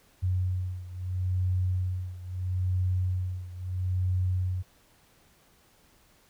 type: beating tone pair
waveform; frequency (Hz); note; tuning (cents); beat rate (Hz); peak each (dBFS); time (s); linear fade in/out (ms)
sine; 91.5 / 92.26; F#2 / F#2; -19 / -4; 0.76; -28 / -31; 0.22-4.63; 20
effects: pink hiss -62 dBFS RMS until 6.29 s